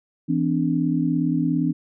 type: tone cluster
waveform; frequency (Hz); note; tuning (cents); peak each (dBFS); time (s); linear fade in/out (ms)
sine; 164.8 / 255.2 / 292.5; E3 / C4 / D4; 0 / -43 / -7; -23; 0.28-1.73; 20
effects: none